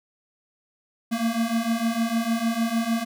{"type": "beating tone pair", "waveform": "square", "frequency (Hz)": [225.6, 232.2], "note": ["A3", "A#3"], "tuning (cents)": [44, -7], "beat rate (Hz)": 6.6, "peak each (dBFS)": [-27, -25], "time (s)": [1.11, 3.05], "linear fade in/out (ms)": 20, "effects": []}